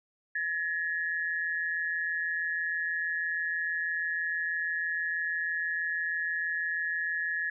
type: tone pair together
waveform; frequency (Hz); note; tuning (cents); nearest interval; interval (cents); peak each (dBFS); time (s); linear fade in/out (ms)
sine; 1698.5 / 1864.7; G#6 / A#6; +38 / 0; major second; 162; -30 / -34; 0.35-7.5; 5
effects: none